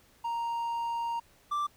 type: tone pair in turn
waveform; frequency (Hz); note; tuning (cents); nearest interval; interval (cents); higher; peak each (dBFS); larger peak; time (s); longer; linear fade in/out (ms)
triangle; 932.3 / 1174.6; A#5 / D6; 0 / 0; major third; 400; second; -28 / -26; second; 0.24-1.2 / 1.51-1.67; first; 10
effects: pink hiss -62 dBFS RMS until 1.76 s